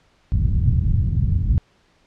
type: low-pass noise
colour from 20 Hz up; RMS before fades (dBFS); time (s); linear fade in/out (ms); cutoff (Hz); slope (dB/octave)
white; -18; 0.32-1.58; 0; 130; 24
effects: pink hiss -59 dBFS RMS until 2.06 s + low-pass 5000 Hz 12 dB/octave